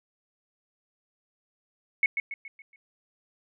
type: tone with echo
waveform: sine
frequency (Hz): 2201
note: C#7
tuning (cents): -13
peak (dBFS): -18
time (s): 2.03-2.06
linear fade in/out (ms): 2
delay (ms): 140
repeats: 5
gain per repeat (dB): -7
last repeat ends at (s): 2.76
effects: none